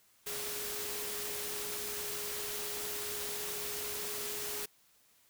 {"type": "tone in noise", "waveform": "sine", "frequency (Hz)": 416.3, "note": "G#4", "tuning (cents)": 4, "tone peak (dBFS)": -45, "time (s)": [0.26, 4.66], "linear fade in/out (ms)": 10, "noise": "white", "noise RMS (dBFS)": -39, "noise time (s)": [0.26, 4.66], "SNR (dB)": -9, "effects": ["white hiss -67 dBFS RMS until 5.29 s"]}